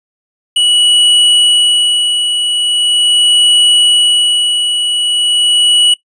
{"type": "tone with tremolo", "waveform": "square", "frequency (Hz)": 2936, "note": "F#7", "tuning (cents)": -14, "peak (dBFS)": -6, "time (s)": [0.56, 5.94], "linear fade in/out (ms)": 5, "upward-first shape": "sine", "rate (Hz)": 0.41, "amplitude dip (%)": 50, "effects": ["noise-tail reverb RT60 0.1 s tail -18 dB re dry", "resampled to 22050 Hz"]}